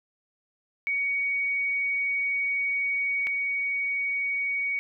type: tone pair in turn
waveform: sine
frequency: 2244 / 2244 Hz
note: C#7 / C#7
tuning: +21 / +21 cents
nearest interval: unison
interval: 0 cents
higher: neither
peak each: -24 / -25 dBFS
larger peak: first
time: 0.87-3.27 / 3.27-4.79 s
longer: first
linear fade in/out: 0 ms
effects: none